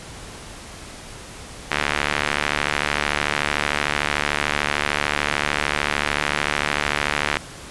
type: tone with band-pass filter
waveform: sawtooth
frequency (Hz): 73.42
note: D2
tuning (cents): 0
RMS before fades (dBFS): -23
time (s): 1.71-7.38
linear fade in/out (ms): 5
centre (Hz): 2100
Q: 1.3
effects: pink hiss -38 dBFS RMS until 7.7 s + resampled to 24000 Hz